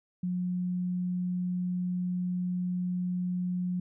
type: tone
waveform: sine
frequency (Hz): 180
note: F#3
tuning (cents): -47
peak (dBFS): -28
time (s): 0.23-3.8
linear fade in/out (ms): 5
effects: none